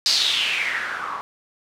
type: noise with low-pass filter sweep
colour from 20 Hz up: blue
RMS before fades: -23 dBFS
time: 0.06-1.21 s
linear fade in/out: 0 ms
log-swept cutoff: 4900 to 1000 Hz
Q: 5.1
effects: none